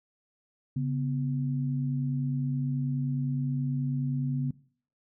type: tone pair together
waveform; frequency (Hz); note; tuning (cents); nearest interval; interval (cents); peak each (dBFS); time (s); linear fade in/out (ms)
sine; 139.3 / 248.8; C#3 / B3; +9 / +13; minor seventh; 1004; -27 / -33; 0.76-4.51; 5
effects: noise-tail reverb RT60 0.5 s tail -20 dB re dry